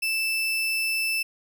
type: tone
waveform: 35% pulse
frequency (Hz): 2644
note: E7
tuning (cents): +5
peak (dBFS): -22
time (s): 0.02-1.23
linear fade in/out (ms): 10
effects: none